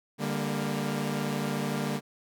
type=chord; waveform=sawtooth; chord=G minor; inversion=second; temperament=equal with one note detuned; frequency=146.83 / 199.31 / 233.1 Hz; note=D3 / G3 / Bb3; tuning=0 / +29 / 0 cents; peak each=-29 dBFS; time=0.18-2.01 s; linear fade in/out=50 ms; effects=none